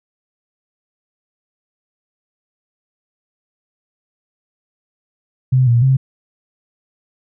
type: tone with pitch steps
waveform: sine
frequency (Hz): 129 / 118.7 / 132.7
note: C3 / A#2 / C3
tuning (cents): -24 / +32 / +25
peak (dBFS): -9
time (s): 5.52-5.97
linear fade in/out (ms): 10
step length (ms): 150
effects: none